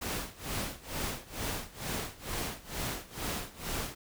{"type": "noise with tremolo", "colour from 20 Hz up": "pink", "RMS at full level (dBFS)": -34, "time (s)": [0.01, 3.95], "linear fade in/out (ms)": 10, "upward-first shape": "sine", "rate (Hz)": 2.2, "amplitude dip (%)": 90, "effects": []}